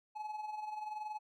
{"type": "tone with amplitude modulation", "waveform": "triangle", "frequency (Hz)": 852, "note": "G#5", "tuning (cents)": 44, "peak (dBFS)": -35, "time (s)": [0.15, 1.19], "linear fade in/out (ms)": 20, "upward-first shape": "sine", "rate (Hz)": 21, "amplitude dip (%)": 60, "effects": []}